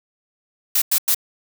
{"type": "noise bursts", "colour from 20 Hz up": "blue", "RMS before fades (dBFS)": -17, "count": 3, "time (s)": [0.75, 1.147], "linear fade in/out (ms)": 5, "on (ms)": 69, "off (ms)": 95, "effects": []}